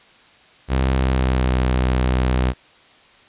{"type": "tone with pitch glide", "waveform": "sawtooth", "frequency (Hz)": [65.5, 63.27], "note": ["C2", "B1"], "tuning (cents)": [2, 43], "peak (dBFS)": -12, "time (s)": [0.68, 2.54], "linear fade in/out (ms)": 50, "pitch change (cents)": -59, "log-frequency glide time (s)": [0.91, 1.54], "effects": ["white hiss -50 dBFS RMS until 3.28 s", "resampled to 8000 Hz"]}